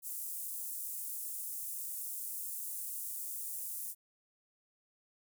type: high-pass noise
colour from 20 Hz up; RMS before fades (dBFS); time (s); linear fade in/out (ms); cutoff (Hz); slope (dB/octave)
pink; -41; 0.02-3.95; 50; 9000; 24
effects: none